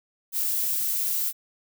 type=noise; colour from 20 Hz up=violet; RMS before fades=-26 dBFS; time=0.32-1.33 s; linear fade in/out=50 ms; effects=none